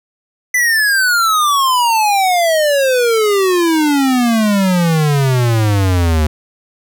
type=exponential sweep; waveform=square; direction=down; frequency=2013 to 75 Hz; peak=-11 dBFS; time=0.54-6.27 s; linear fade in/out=5 ms; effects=none